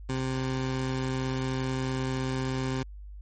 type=tone; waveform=20% pulse; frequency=130.81 Hz; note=C3; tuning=in tune; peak=-23 dBFS; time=0.09-2.83 s; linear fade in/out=5 ms; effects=added 50 Hz sine -40 dBFS peak until 3.21 s + MP3 32 kbps